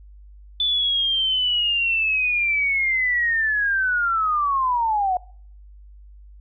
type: linear sweep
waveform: sine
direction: down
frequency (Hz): 3500 to 716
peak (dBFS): -18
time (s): 0.6-5.17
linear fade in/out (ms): 2
effects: noise-tail reverb RT60 0.6 s tail -25 dB re dry + added 50 Hz sine -42 dBFS peak until 6.4 s